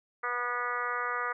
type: harmonic tone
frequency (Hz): 243.8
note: B3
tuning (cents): -22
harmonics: 2 / 3 / 4 / 5 / 6 / 7 / 8 / 9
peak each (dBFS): -40 / -43 / -39 / -33 / -36 / -42 / -38 / -47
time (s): 0.23-1.33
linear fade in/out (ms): 10
effects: none